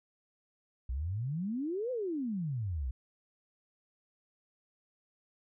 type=exponential two-way sweep; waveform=sine; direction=up then down; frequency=58.27 to 523.3 to 58.27 Hz; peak=-32 dBFS; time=0.89-2.91 s; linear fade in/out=5 ms; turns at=1.91 s; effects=none